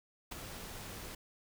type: noise with ADSR envelope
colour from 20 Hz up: pink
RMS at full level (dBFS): -39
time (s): 0.31-1.15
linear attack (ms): 12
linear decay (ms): 8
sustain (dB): -7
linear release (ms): 4
effects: none